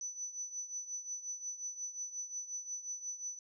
sine tone with tremolo, 5980 Hz, F#8, 17 cents sharp, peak -36 dBFS, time 0.01-3.39 s, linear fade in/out 2 ms, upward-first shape triangle, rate 5.6 Hz, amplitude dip 80%, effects none

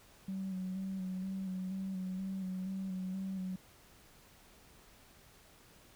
sine tone with vibrato, 188.7 Hz, F#3, 34 cents sharp, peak -35 dBFS, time 0.28-3.56 s, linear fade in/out 5 ms, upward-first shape square, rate 2.1 Hz, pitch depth 26 cents each way, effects tanh soft clip ceiling -32 dBFS + pink hiss -61 dBFS RMS until 5.95 s

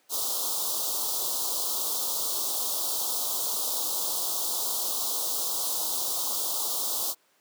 white band-stop noise, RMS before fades -29 dBFS, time 0.09-7.15 s, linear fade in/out 50 ms, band 1200 to 3400 Hz, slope 48 dB/octave, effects pink hiss -65 dBFS RMS until 7.4 s + high-pass 400 Hz 12 dB/octave

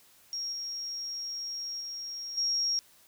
sine tone with level steps, 5588 Hz, F8, in tune, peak -32 / -34 / -36 / -26 dBFS, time 0.33-2.79 s, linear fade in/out 0 ms, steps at 0.52 / 1.8 / 2.37 s, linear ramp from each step 10 ms, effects white hiss -60 dBFS RMS until 3.07 s

